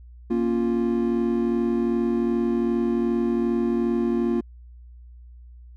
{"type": "chord", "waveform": "triangle", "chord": "Bb minor", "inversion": "none", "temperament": "equal with one note detuned", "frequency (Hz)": [234.6, 277.2, 349.2], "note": ["Bb3", "Db4", "F4"], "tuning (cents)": [11, 0, 0], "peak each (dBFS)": [-21, -27, -22], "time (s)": [0.3, 4.41], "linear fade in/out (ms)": 10, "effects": ["added 60 Hz sine -42 dBFS peak until 5.76 s"]}